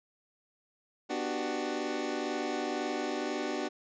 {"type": "chord", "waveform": "25% pulse", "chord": "G major seventh", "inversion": "first", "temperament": "equal with one note detuned", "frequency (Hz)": [246.9, 297.2, 370, 392], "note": ["B3", "D4", "F#4", "G4"], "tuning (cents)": [0, 21, 0, 0], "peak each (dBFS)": [-35, -32, -33, -36], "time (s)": [1.09, 3.69], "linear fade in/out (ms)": 20, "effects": ["resampled to 16000 Hz"]}